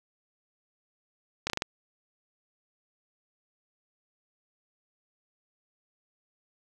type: slowing click train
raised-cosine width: 0.2 ms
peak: -11 dBFS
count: 5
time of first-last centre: 1.47-1.621 s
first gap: 29 ms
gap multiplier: 1.18
effects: none